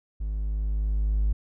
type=tone with level ramp; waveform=triangle; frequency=51.91 Hz; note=G#1; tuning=in tune; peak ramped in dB=-25 to -17 dBFS; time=0.2-1.33 s; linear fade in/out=10 ms; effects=tanh soft clip ceiling -15 dBFS